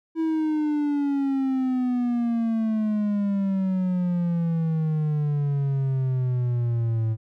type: exponential sweep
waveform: triangle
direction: down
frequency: 326.2 to 110 Hz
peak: -19 dBFS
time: 0.15-7.17 s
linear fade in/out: 50 ms
effects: none